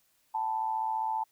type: tone with amplitude modulation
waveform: sine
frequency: 880 Hz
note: A5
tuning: in tune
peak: -25 dBFS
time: 0.34-1.24 s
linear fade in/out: 10 ms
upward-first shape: sine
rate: 115 Hz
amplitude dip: 70%
effects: white hiss -70 dBFS RMS until 1.31 s